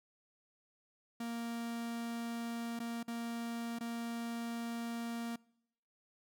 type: tone with dropouts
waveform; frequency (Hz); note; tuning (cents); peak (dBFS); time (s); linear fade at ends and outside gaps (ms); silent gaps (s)
45% pulse; 233.1; A#3; 0; -38; 1.2-5.36; 5; 2.792-2.8 / 3.03-3.079 / 3.788-3.807
effects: noise-tail reverb RT60 0.8 s tail -25 dB re dry